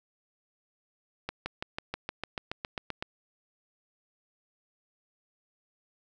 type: accelerating click train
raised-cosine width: 0.3 ms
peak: -17 dBFS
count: 13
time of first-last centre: 1.29-3.025 s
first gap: 170 ms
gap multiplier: 0.97
effects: none